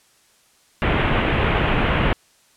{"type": "low-pass noise", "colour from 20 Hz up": "pink", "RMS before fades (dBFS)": -19, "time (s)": [0.82, 2.13], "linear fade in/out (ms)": 0, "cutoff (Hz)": 3100, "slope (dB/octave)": 48, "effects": ["white hiss -57 dBFS RMS until 2.56 s", "low-pass 10000 Hz 12 dB/octave"]}